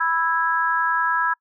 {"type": "chord", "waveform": "sine", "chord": "E major", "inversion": "second", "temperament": "just", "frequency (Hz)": [988.9, 1318.5, 1648.1], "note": ["B5", "E6", "G#6"], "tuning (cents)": [2, 0, -14], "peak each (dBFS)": [-23, -23, -22], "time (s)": [0, 1.34], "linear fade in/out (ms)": 10, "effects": ["noise-tail reverb RT60 0.1 s tail -26 dB re dry"]}